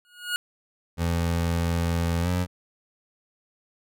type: tone with exponential growth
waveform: 25% pulse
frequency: 1444 Hz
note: F#6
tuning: 43 cents flat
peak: -18 dBFS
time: 0.05-0.36 s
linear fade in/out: 0 ms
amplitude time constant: 66 ms
type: tone with pitch glide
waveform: 25% pulse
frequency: 84.6 to 89.63 Hz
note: E2 to F2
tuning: +45 to +45 cents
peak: -19 dBFS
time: 0.97-2.47 s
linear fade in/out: 50 ms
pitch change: +100 cents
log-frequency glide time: 2.21-2.29 s
effects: none